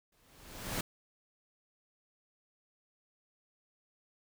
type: noise with exponential growth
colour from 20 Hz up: pink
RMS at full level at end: -33 dBFS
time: 0.12-0.81 s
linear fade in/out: 5 ms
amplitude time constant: 150 ms
effects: none